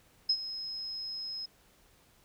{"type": "tone with ADSR envelope", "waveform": "sine", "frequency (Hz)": 5130, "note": "E8", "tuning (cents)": -48, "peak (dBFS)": -22, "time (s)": [0.29, 1.46], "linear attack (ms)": 8, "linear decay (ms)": 64, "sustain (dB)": -14, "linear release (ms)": 8, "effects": ["pink hiss -64 dBFS RMS until 2.24 s"]}